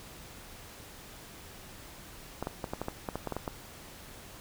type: clicks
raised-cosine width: 1 ms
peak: -19 dBFS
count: 12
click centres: 2.426 / 2.471 / 2.642 / 2.735 / 2.816 / 2.884 / 3.088 / 3.156 / 3.273 / 3.323 / 3.366 / 3.478 s
effects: pink hiss -49 dBFS RMS until 4.4 s